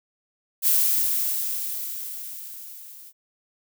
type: noise with level ramp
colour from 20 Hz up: violet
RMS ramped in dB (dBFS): -18 to -45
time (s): 0.62-3.13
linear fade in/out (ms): 50
effects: none